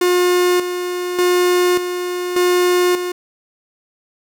45% pulse tone with tremolo, 358.1 Hz, F4, 43 cents sharp, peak -12 dBFS, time 0.01-3.12 s, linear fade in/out 5 ms, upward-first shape square, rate 0.85 Hz, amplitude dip 60%, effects none

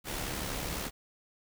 pink noise with amplitude modulation, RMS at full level -34 dBFS, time 0.04-0.91 s, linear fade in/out 50 ms, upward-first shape sine, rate 71.6 Hz, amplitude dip 45%, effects none

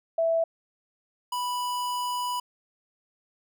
sine / square tone pair in turn, 659.3 / 986 Hz, E5 / B5, 0 / -3 cents, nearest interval perfect fifth, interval 697 cents, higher second, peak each -21 / -28 dBFS, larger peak first, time 0.18-0.44 / 1.32-2.4 s, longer second, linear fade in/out 5 ms, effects none

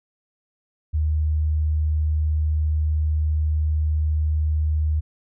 sine tone, 76.9 Hz, D#2, 20 cents flat, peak -18 dBFS, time 0.93-5.01 s, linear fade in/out 20 ms, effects none

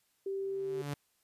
sine tone, 390 Hz, G4, 9 cents flat, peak -33 dBFS, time 0.26-0.82 s, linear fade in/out 5 ms
sawtooth tone with exponential growth, 144 Hz, D3, 34 cents flat, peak -29 dBFS, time 0.38-0.94 s, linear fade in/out 5 ms, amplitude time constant 120 ms
effects white hiss -74 dBFS RMS until 1.23 s + resampled to 32000 Hz

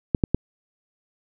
clicks, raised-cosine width 3 ms, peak -5 dBFS, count 3, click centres 0.148 / 0.238 / 0.346 s, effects none

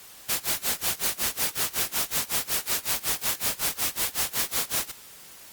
white noise with tremolo, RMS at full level -24 dBFS, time 0.28-4.92 s, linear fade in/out 20 ms, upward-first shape sine, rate 5.4 Hz, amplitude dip 100%, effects white hiss -47 dBFS RMS until 5.52 s + Opus 48 kbps

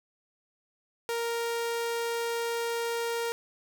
sawtooth tone, 466.2 Hz, A#4, in tune, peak -25 dBFS, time 1.09-3.32 s, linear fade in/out 0 ms, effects none

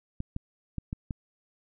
clicks, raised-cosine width 5 ms, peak -20 dBFS, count 5, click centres 0.204 / 0.364 / 0.783 / 0.929 / 1.108 s, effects none

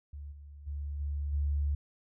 sine tone with level steps, 72.2 Hz, D2, 29 cents flat, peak -40 / -46 / -34 / -31 / -27 dBFS, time 0.13-1.75 s, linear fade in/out 5 ms, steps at 0.31 / 0.66 / 0.99 / 1.32 s, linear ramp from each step 20 ms, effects none

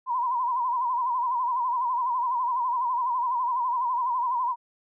sine tone with vibrato, 987.8 Hz, B5, in tune, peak -23 dBFS, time 0.06-4.56 s, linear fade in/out 50 ms, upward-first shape sine, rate 12 Hz, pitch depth 91 cents each way, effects none

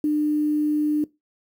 sine tone with quantisation, 300 Hz, D4, 37 cents sharp, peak -18 dBFS, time 0.04-1.04 s, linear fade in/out 2 ms, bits 8, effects noise-tail reverb RT60 0.2 s tail -20 dB re dry

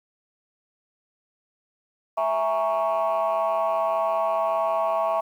sine chord, A# half-diminished seventh, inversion second, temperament equal, 659.3 / 830.6 / 932.3 / 1108.7 Hz, E5 / G#5 / A#5 / C#6, 0 / 0 / 0 / 0 cents, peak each -22 / -28 / -28 / -26 dBFS, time 2.17-5.21 s, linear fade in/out 10 ms, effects tanh soft clip ceiling -16 dBFS + 9-bit

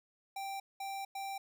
square tone bursts at uneven times, 784 Hz, G5, in tune, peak -39 dBFS, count 3, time 0.36-0.6 / 0.8-1.05 / 1.15-1.38 s, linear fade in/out 5 ms, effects none

